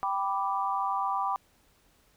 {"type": "chord", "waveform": "sine", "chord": "G major", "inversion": "none", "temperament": "equal", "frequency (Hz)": [784, 987.8, 1174.7], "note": ["G5", "B5", "D6"], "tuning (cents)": [0, 0, 0], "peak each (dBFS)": -31, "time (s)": [0.03, 1.36], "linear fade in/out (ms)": 0, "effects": ["pink hiss -65 dBFS RMS until 2.16 s"]}